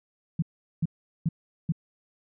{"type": "tone bursts", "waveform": "sine", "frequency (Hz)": 162.9, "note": "E3", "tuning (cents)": -20, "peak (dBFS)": -21, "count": 4, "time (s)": [0.39, 1.722], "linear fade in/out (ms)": 5, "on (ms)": 33, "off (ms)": 400, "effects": []}